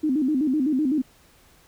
sine tone with vibrato, 282.1 Hz, C#4, 30 cents sharp, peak -19 dBFS, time 0.03-1.02 s, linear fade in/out 10 ms, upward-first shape square, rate 7.9 Hz, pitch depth 150 cents each way, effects pink hiss -56 dBFS RMS until 1.67 s

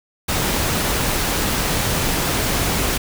pink noise, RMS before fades -20 dBFS, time 0.28-2.98 s, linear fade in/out 10 ms, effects none

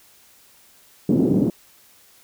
white band-pass noise, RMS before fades -18 dBFS, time 1.09-1.5 s, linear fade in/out 2 ms, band 140 to 340 Hz, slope 24 dB/octave, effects white hiss -53 dBFS RMS until 2.23 s

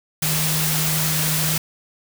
sine tone in noise, 155.6 Hz, D#3, in tune, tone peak -23 dBFS, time 0.22-1.58 s, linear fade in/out 5 ms, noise white, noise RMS -22 dBFS, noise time 0.22-1.58 s, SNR -4 dB, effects none

